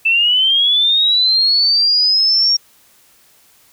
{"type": "linear sweep", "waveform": "sine", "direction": "up", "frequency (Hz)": [2637, 5588], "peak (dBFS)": -10, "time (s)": [0.05, 2.57], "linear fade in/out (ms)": 10, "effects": ["white hiss -51 dBFS RMS until 3.72 s"]}